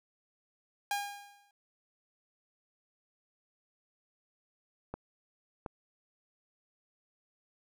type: tone with exponential decay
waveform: sawtooth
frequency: 811 Hz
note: G#5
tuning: 41 cents flat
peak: -25 dBFS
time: 0.91-1.51 s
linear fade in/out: 2 ms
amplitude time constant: 130 ms
type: clicks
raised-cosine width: 1 ms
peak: -24 dBFS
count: 2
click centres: 4.94 / 5.662 s
effects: none